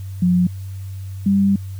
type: tone pair in turn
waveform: sine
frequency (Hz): 178.7 / 197.35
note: F3 / G3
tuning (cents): +40 / +12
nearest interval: major second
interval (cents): 172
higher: second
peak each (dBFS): -12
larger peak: neither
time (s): 0.22-0.47 / 1.26-1.56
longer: second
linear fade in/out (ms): 5
effects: added 96 Hz sine -27 dBFS peak until 1.79 s + white hiss -50 dBFS RMS until 1.79 s

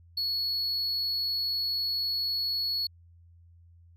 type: tone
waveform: triangle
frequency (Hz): 4376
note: C#8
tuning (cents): -23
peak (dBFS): -26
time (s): 0.17-2.87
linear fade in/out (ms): 5
effects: added 85 Hz sine -53 dBFS peak until 3.96 s

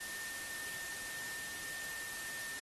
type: tone in noise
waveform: sine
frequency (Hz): 1809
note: A6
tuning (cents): +48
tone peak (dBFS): -45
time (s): 0-2.6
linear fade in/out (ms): 10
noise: white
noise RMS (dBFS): -45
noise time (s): 0-2.6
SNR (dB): -3
effects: AAC 32 kbps

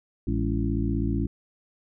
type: harmonic tone with a mistuned harmonic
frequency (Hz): 55.9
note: A1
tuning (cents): +28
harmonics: 1 / 2 / 3 / 4 / 5 / 6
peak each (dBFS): -28 / -29 / -35 / -30 / -30 / -33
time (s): 0.27-1.27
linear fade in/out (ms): 5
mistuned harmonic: 4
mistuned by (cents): -130
effects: none

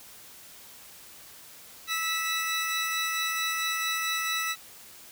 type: tone pair together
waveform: 20% pulse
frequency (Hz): 1309.5 / 1962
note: E6 / B6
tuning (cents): -12 / -12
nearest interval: perfect fifth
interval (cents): 700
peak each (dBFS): -25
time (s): 1.87-4.56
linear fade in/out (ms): 50
effects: white hiss -49 dBFS RMS until 5.11 s

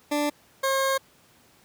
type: tone pair in turn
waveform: 20% pulse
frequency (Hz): 293.7 / 537.7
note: D4 / C5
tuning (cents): 0 / +47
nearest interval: minor seventh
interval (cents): 1047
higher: second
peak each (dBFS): -18 / -17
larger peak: second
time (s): 0.11-0.3 / 0.63-0.98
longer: second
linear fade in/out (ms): 10
effects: pink hiss -58 dBFS RMS until 1.64 s + high-pass 100 Hz 12 dB/octave

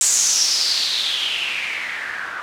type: noise with low-pass filter sweep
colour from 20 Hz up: blue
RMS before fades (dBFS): -21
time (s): 0.01-2.42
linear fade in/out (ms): 0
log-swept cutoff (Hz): 7500 to 1400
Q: 5.3
effects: none

